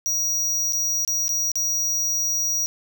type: tone with dropouts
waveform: square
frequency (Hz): 5760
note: F#8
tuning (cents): -47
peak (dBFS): -21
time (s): 0.06-2.66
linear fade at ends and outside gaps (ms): 0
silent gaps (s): 0.724-0.732 / 1.049-1.077 / 1.281-1.292 / 1.517-1.556
effects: none